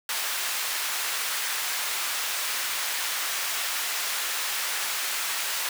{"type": "high-pass noise", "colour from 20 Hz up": "pink", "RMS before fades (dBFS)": -29, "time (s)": [0.09, 5.69], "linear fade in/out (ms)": 2, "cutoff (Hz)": 1300, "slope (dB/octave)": 12, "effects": []}